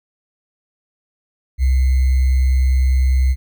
sine tone with sample-and-hold, 65 Hz, C2, 11 cents flat, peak -11 dBFS, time 1.58-3.36 s, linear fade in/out 50 ms, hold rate 2100 Hz, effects none

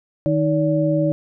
sine tone cluster, 154.8 / 313.9 / 573 Hz, D#3 / D#4 / D5, -9 / +15 / -43 cents, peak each -20 dBFS, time 0.26-1.12 s, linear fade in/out 0 ms, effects none

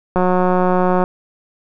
click train, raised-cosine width 1 ms, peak -3 dBFS, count 161, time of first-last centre 0.16-1.039 s, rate 182 Hz, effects none

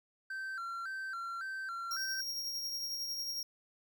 triangle tone with vibrato, 1457 Hz, F#6, 27 cents flat, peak -36 dBFS, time 0.3-2.21 s, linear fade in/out 5 ms, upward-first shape square, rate 1.8 Hz, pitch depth 110 cents each way
45% pulse tone with tremolo, 5588 Hz, F8, in tune, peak -35 dBFS, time 1.91-3.43 s, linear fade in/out 2 ms, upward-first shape triangle, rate 11 Hz, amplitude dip 40%
effects none

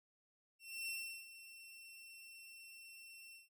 sawtooth tone with ADSR envelope, 2704 Hz, E7, 43 cents sharp, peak -37 dBFS, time 0.59-3.49 s, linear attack 290 ms, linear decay 370 ms, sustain -14 dB, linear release 150 ms, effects none

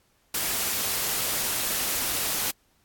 white noise, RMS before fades -27 dBFS, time 0.34-2.51 s, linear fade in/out 5 ms, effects pink hiss -66 dBFS RMS until 2.84 s + AAC 64 kbps

